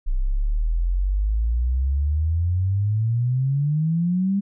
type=exponential sweep; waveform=sine; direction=up; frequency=30.59 to 202.1 Hz; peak=-18 dBFS; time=0.06-4.41 s; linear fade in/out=20 ms; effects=none